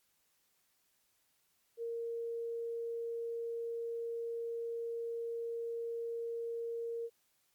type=tone; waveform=sine; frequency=464.3 Hz; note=A#4; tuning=7 cents flat; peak=-36 dBFS; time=1.77-7.1 s; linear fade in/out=50 ms; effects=white hiss -75 dBFS RMS until 7.54 s + MP3 96 kbps